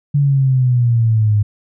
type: exponential sweep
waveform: sine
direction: down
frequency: 145.1 to 102.8 Hz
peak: -10 dBFS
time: 0.14-1.43 s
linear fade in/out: 10 ms
effects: none